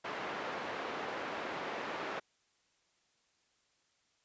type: band-pass noise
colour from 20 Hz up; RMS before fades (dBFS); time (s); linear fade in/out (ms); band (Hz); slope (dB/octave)
pink; -40; 0.04-2.2; 10; 390 to 2100; 12
effects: white hiss -74 dBFS RMS until 4.24 s + resampled to 16000 Hz